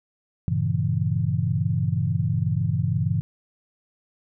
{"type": "chord", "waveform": "sine", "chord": "G diminished seventh", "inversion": "none", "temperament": "equal", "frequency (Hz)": [98, 116.54, 138.59, 164.81], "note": ["G2", "Bb2", "Db3", "Fb3"], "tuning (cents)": [0, 0, 0, 0], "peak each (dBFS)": -26, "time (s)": [0.48, 3.21], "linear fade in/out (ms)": 0, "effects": []}